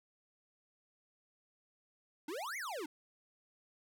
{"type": "exponential two-way sweep", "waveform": "square", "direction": "up then down", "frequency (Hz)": [280, 2300, 280], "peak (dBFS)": -40, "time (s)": [2.28, 2.86], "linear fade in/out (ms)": 5, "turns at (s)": 2.57, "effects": []}